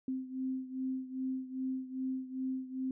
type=beating tone pair; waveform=sine; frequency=260 / 262.5 Hz; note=C4 / C4; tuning=-11 / +6 cents; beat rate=2.5 Hz; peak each=-36 / -40 dBFS; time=0.08-2.91 s; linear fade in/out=2 ms; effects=none